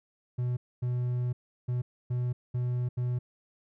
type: tone bursts at uneven times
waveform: triangle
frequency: 123.47 Hz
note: B2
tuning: in tune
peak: -25 dBFS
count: 6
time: 0.38-0.57 / 0.82-1.33 / 1.68-1.82 / 2.1-2.33 / 2.54-2.89 / 2.97-3.19 s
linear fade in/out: 10 ms
effects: none